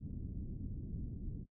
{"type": "low-pass noise", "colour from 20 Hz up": "pink", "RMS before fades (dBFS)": -43, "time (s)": [0, 1.46], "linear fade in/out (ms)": 50, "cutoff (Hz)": 260, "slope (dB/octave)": 24, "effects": ["noise-tail reverb RT60 0.1 s tail -18 dB re dry"]}